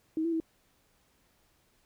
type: tone with pitch steps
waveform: sine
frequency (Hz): 317.9 / 333.9 / 324.2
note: D#4 / E4 / E4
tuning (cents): +37 / +22 / -29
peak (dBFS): -27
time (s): 0.17-0.401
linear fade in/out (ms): 2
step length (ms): 77
effects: pink hiss -69 dBFS RMS until 1.85 s